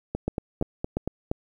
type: two click trains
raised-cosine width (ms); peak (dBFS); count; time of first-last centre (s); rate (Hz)
2; -14 / -12; 5 / 4; 0.15-1.076 / 0.28-1.314; 4.32 / 2.9
effects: 9-bit